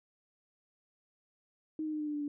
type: tone with pitch steps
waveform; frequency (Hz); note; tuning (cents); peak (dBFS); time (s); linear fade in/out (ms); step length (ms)
sine; 312.2 / 308.4 / 304.7 / 301 / 297.4 / 293.8 / 290.3; D#4 / D#4 / D#4 / D4 / D4 / D4 / D4; +6 / -15 / -36 / +43 / +22 / +1 / -20; -33; 1.79-2.28; 2; 70
effects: none